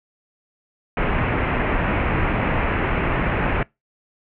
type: low-pass noise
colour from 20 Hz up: pink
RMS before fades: -21 dBFS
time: 0.97-3.63 s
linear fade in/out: 2 ms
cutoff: 2600 Hz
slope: 48 dB/octave
effects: noise-tail reverb RT60 0.2 s tail -24 dB re dry